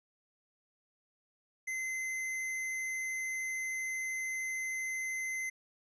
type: tone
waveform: square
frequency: 2059 Hz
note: C7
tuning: 28 cents flat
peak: -35 dBFS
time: 1.67-5.5 s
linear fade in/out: 10 ms
effects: resampled to 22050 Hz